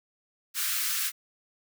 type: high-pass noise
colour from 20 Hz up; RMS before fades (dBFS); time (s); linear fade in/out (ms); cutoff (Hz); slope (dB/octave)
white; -29; 0.54-1.12; 50; 1200; 48
effects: none